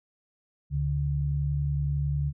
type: tone pair together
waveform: sine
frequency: 72.56 / 143.5 Hz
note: D2 / D3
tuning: -20 / -40 cents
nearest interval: octave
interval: 1180 cents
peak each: -29 / -26 dBFS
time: 0.7-2.33 s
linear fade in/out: 50 ms
effects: none

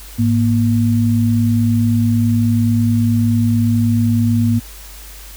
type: tone pair together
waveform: sine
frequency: 106.35 / 235.6 Hz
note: G#2 / A#3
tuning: +42 / +19 cents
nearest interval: octave + major second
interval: 1377 cents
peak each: -14 dBFS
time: 0.18-4.6 s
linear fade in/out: 20 ms
effects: added 50 Hz sine -35 dBFS peak until 5.36 s + white hiss -38 dBFS RMS until 5.36 s

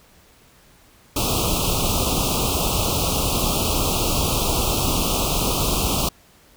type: band-stop noise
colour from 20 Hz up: pink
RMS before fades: -21 dBFS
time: 1.16-6.09 s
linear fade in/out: 5 ms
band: 1300 to 2500 Hz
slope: 96 dB/octave
effects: pink hiss -53 dBFS RMS until 6.56 s

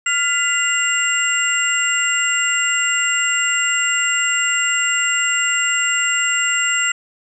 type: tone cluster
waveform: sine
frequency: 1400 / 2006 / 2802 / 7550 Hz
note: F6 / B6 / F7 / A#8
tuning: +4 / +26 / +5 / +21 cents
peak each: -21 dBFS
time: 0.06-6.92 s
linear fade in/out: 5 ms
effects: none

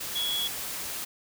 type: tone in noise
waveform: sine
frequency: 3355 Hz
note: G#7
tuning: 17 cents sharp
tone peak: -27 dBFS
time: 0.15-0.48 s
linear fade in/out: 10 ms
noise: white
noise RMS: -35 dBFS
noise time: 0-1.05 s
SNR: +5 dB
effects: none

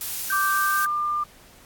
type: noise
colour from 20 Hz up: blue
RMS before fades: -29 dBFS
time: 0.01-0.85 s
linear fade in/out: 0 ms
type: tone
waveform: sine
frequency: 1561 Hz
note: G6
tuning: 8 cents flat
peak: -23 dBFS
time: 0.3-0.86 s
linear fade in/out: 2 ms
type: tone with pitch glide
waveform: sine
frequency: 1174.7 to 1197.3 Hz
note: D6 to D6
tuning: 0 to +33 cents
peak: -22 dBFS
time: 0.32-1.24 s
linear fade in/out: 10 ms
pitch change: +33 cents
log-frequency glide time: 0.48-0.81 s
effects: pink hiss -51 dBFS RMS until 1.65 s + AAC 64 kbps

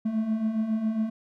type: beating tone pair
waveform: triangle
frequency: 214.2 / 221.5 Hz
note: A3 / A3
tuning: -46 / +12 cents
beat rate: 7.3 Hz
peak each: -30 / -23 dBFS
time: 0.05-1.1 s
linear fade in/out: 10 ms
effects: none

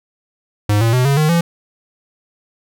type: tone with pitch steps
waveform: square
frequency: 103.83 / 114.54 / 126.36 / 139.4 / 153.78 / 169.65 Hz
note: G#2 / A#2 / B2 / C#3 / D#3 / F3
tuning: 0 / -30 / +40 / +10 / -20 / -50 cents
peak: -12 dBFS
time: 0.69-1.41 s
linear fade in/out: 5 ms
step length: 120 ms
effects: none

